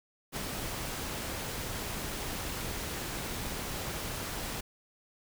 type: noise with ADSR envelope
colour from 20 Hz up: pink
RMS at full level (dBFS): -34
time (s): 0.32-4.61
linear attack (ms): 49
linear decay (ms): 4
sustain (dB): -3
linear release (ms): 10
effects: none